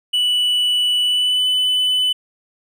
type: tone with pitch glide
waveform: triangle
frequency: 2960 to 3003 Hz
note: F#7 to F#7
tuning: 0 to +25 cents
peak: -13 dBFS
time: 0.13-2.13 s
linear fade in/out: 10 ms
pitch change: +25 cents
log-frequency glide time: 1.03-1.46 s
effects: none